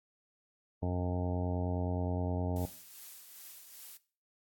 harmonic tone, 89.6 Hz, F2, 45 cents sharp, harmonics 1 / 2 / 3 / 4 / 5 / 6 / 7 / 8 / 9 / 10, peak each -33 / -37 / -39 / -46 / -42 / -49 / -43 / -51 / -47 / -50 dBFS, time 0.82-2.66 s, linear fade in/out 10 ms
blue noise with tremolo, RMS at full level -48 dBFS, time 2.56-3.97 s, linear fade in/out 2 ms, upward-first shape triangle, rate 2.5 Hz, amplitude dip 50%
effects noise-tail reverb RT60 0.4 s tail -18 dB re dry + AAC 64 kbps

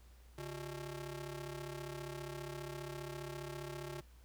sawtooth ring-modulated tone, 246.9 Hz, B3, in tune, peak -36 dBFS, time 0.38-4.01 s, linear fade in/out 5 ms, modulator 106 Hz, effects added 60 Hz sine -57 dBFS peak until 4.24 s + pink hiss -68 dBFS RMS until 4.24 s

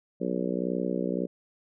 harmonic tone, 61.74 Hz, B1, in tune, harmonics 3 / 4 / 5 / 6 / 7 / 8 / 9, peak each -32 / -33 / -34 / -35 / -35 / -36 / -37 dBFS, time 0.2-1.27 s, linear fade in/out 20 ms, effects none

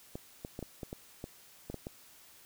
clicks, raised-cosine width 2 ms, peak -26 dBFS, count 10, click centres 0.155 / 0.449 / 0.591 / 0.627 / 0.832 / 0.929 / 1.241 / 1.7 / 1.743 / 1.869 s, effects white hiss -58 dBFS RMS until 2.45 s

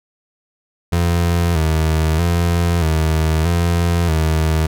30% pulse tone with vibrato, 82.41 Hz, E2, in tune, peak -11 dBFS, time 0.92-4.67 s, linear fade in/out 10 ms, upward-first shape square, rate 0.79 Hz, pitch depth 68 cents each way, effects none

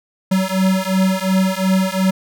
square beating tone pair, 187.7 / 190.5 Hz, F#3 / G3, +25 / -49 cents, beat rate 2.8 Hz, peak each -18 dBFS, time 0.31-2.11 s, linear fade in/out 10 ms, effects none

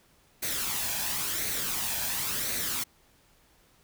white noise with flanger, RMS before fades -31 dBFS, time 0.42-2.84 s, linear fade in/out 10 ms, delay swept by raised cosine 0.48 to 1.23 ms, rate 0.95 Hz, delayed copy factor +0.5, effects pink hiss -63 dBFS RMS until 3.83 s

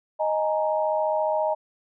sine chord, D# suspended fourth, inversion none, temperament equal with one note detuned, 622.3 / 837.8 / 932.3 Hz, D#5 / G#5 / A#5, 0 / +15 / 0 cents, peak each -23 / -28 / -28 dBFS, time 0.19-1.55 s, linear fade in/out 20 ms, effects none

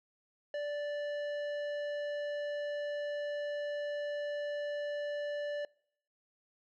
triangle tone with tanh clipping, 585 Hz, D5, 7 cents flat, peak -36 dBFS, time 0.54-5.65 s, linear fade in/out 2 ms, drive 16 dB, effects noise-tail reverb RT60 0.7 s tail -26 dB re dry

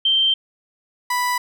sine / 30% pulse tone pair in turn, 3136 / 987.8 Hz, G7 / B5, 0 / 0 cents, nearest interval octave + minor sixth, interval 2000 cents, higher first, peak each -14 / -16 dBFS, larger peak first, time 0.05-0.34 / 1.1-1.38 s, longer first, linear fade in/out 5 ms, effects none

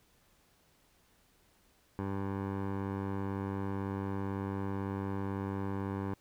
15% pulse tone with low-pass filter, 98 Hz, G2, in tune, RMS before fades -36 dBFS, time 1.99-6.14 s, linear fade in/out 0 ms, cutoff 1200 Hz, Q 1.1, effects pink hiss -68 dBFS RMS until 6.2 s

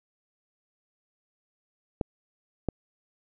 clicks, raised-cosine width 2 ms, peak -13 dBFS, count 2, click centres 2.012 / 2.687 s, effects none

